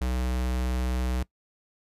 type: tone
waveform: square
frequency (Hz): 62.6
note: B1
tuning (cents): +24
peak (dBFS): -26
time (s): 0.01-1.23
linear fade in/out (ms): 5
effects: noise-tail reverb RT60 0.1 s tail -21 dB re dry + resampled to 32000 Hz